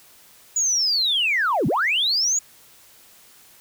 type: linear two-way sweep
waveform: sine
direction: down then up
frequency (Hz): 6930 to 116.54 to 6930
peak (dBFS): -17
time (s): 0.56-2.39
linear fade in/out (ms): 5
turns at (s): 1.67
effects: tanh soft clip ceiling -13 dBFS + white hiss -51 dBFS RMS until 3.6 s